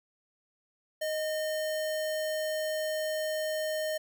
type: tone with sample-and-hold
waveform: sine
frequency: 622.3 Hz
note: D#5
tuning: in tune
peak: -29 dBFS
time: 1.01-3.98 s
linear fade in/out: 10 ms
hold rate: 2450 Hz
effects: none